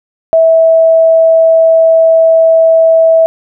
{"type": "tone", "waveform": "sine", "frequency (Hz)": 652, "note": "E5", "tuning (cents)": -19, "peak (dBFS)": -3, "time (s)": [0.33, 3.26], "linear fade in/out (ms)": 0, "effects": []}